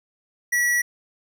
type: tone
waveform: square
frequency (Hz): 1936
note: B6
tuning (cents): -35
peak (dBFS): -19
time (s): 0.52-0.82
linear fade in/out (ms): 10
effects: none